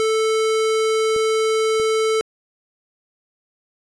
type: tone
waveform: square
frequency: 440 Hz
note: A4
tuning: in tune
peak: -17 dBFS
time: 0-2.21 s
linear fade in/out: 0 ms
type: clicks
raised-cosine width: 2 ms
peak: -21 dBFS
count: 2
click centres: 1.163 / 1.799 s
effects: resampled to 22050 Hz